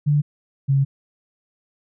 sine tone pair in turn, 146.83 / 137.23 Hz, D3 / C#3, 0 / -17 cents, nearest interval minor second, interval 117 cents, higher first, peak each -14 dBFS, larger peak neither, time 0.06-0.22 / 0.68-0.85 s, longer second, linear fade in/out 20 ms, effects none

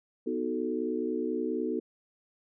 sine chord, B dominant seventh, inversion none, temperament equal, 246.9 / 311.1 / 370 / 440 Hz, B3 / D#4 / F#4 / A4, 0 / 0 / 0 / 0 cents, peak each -34 dBFS, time 0.26-1.8 s, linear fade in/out 10 ms, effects none

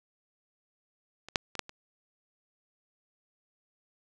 clicks, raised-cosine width 0.2 ms, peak -26 / -7 / -22 / -11 / -27 dBFS, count 5, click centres 1.286 / 1.358 / 1.553 / 1.593 / 1.694 s, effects none

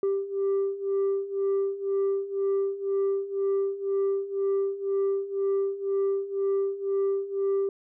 sine beating tone pair, 392 / 394 Hz, G4 / G4, 0 / +9 cents, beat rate 2 Hz, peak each -27 / -24 dBFS, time 0.03-7.69 s, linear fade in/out 2 ms, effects tanh soft clip ceiling -21 dBFS

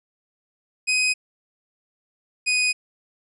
sawtooth tone pair in turn, 2510 / 2490 Hz, D#7 / D#7, +15 / +1 cents, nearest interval unison, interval 14 cents, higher first, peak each -15 dBFS, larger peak neither, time 0.87-1.14 / 2.46-2.73 s, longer neither, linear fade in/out 20 ms, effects resampled to 24000 Hz

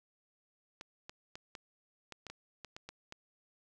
clicks, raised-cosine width 0.2 ms, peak -28 dBFS, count 11, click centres 0.811 / 1.095 / 1.355 / 1.552 / 2.123 / 2.267 / 2.3 / 2.647 / 2.765 / 2.89 / 3.124 s, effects none

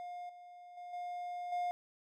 triangle tone with level steps, 710 Hz, F5, 28 cents sharp, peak -40 / -49 / -43 / -37 / -31 dBFS, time 0-1.71 s, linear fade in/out 0 ms, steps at 0.29 / 0.77 / 0.93 / 1.52 s, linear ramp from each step 5 ms, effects none

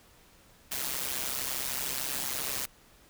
white noise with amplitude modulation, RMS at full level -30 dBFS, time 0.71-2.66 s, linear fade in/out 10 ms, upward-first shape sine, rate 133 Hz, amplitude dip 80%, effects pink hiss -59 dBFS RMS until 3.09 s

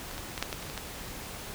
clicks, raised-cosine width 0.2 ms, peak -26 / -21 / -17 / -10 / -15 / -24 / -22 / -17 dBFS, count 8, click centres 0.112 / 0.18 / 0.378 / 0.426 / 0.528 / 0.627 / 0.699 / 0.777 s, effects pink hiss -41 dBFS RMS until 1.54 s

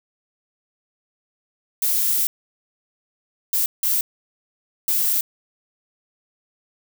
violet noise bursts at uneven times, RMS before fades -20 dBFS, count 4, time 1.82-2.27 / 3.53-3.66 / 3.83-4.01 / 4.88-5.21 s, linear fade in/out 2 ms, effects none

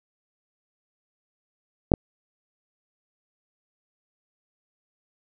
clicks, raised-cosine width 2 ms, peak -4 dBFS, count 2, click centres 1.918 / 1.938 s, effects none

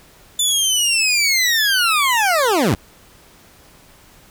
20% pulse linear sweep, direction down, 3525 to 73.42 Hz, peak -9 dBFS, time 0.39-2.75 s, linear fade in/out 5 ms, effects pink hiss -48 dBFS RMS until 4.3 s

